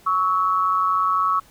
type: tone pair together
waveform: sine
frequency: 1117.1 / 1301 Hz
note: C#6 / E6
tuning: +13 / -23 cents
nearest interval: minor third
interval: 264 cents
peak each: -19 / -21 dBFS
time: 0.06-1.4 s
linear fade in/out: 10 ms
effects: pink hiss -52 dBFS RMS until 1.5 s